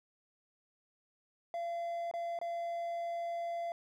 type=tone with dropouts; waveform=triangle; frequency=683 Hz; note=F5; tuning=39 cents flat; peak=-33 dBFS; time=1.54-3.72 s; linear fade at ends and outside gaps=1 ms; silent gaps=2.113-2.138 / 2.389-2.414 s; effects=none

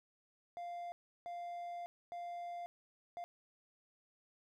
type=tone bursts at uneven times; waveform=triangle; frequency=697 Hz; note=F5; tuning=4 cents flat; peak=-40 dBFS; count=4; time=0.57-0.92 / 1.26-1.86 / 2.12-2.66 / 3.17-3.24 s; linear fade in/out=0 ms; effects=none

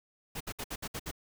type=noise bursts; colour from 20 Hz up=pink; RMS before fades=-38 dBFS; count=7; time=0.35-1.114 s; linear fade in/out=10 ms; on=56 ms; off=62 ms; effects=none

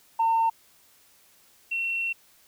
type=tone pair in turn; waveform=sine; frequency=907 / 2718 Hz; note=A#5 / F7; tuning=-48 / -48 cents; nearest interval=octave + perfect fifth; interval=1900 cents; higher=second; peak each=-18 / -25 dBFS; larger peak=first; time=0.19-0.5 / 1.71-2.13 s; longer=second; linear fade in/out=10 ms; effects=tanh soft clip ceiling -17 dBFS + white hiss -59 dBFS RMS until 2.47 s

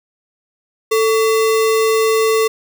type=tone with sample-and-hold; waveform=sine; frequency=442.5 Hz; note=A4; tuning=10 cents sharp; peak=-11 dBFS; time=0.91-2.48 s; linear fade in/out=10 ms; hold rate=1575 Hz; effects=none

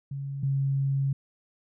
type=tone pair in turn; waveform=sine; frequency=138.59 / 137.16 Hz; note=C#3 / C#3; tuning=0 / -18 cents; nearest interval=unison; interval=18 cents; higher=first; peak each=-31 / -23 dBFS; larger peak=second; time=0.11-0.43 / 0.43-1.13 s; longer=second; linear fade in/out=5 ms; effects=none

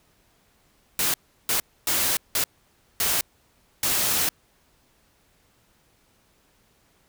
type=noise bursts at uneven times; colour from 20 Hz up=white; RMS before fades=-23 dBFS; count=6; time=0.99-1.14 / 1.49-1.6 / 1.87-2.17 / 2.35-2.44 / 3-3.21 / 3.83-4.29 s; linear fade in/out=2 ms; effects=pink hiss -63 dBFS RMS until 7.08 s

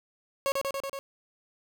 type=tone with echo; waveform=30% pulse; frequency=549 Hz; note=C#5; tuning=17 cents flat; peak=-22 dBFS; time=0.46-0.52 s; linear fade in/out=0 ms; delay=94 ms; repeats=5; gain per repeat=-2 dB; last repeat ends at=0.99 s; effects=none

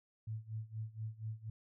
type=tone with tremolo; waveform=sine; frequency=110 Hz; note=A2; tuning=in tune; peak=-37 dBFS; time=0.27-1.5 s; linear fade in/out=5 ms; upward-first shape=sine; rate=4.2 Hz; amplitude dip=90%; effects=none

